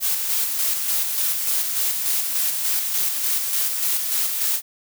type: noise with tremolo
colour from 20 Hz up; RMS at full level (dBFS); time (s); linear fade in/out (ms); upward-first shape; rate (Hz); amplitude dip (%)
blue; -21; 0-4.62; 50; square; 3.4; 35
effects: none